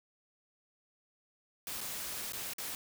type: noise with dropouts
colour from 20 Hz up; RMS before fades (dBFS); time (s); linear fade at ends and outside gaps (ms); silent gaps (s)
white; -40; 1.67-2.75; 1; 1.807-1.812 / 2.322-2.333 / 2.535-2.583
effects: none